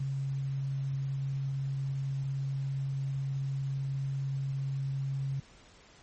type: tone with quantisation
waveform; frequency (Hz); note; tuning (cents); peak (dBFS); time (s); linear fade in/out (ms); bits
sine; 136.3; C#3; -29; -30; 0-5.4; 5; 10
effects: pink hiss -57 dBFS RMS until 6.02 s + MP3 32 kbps